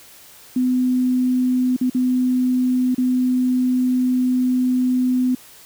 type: tone with dropouts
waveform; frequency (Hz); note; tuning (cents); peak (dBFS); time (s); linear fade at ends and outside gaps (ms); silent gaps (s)
sine; 252.7; B3; +40; -15; 0.56-5.35; 5; 1.765-1.811 / 1.899-1.947 / 2.947-2.98
effects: white hiss -45 dBFS RMS until 5.65 s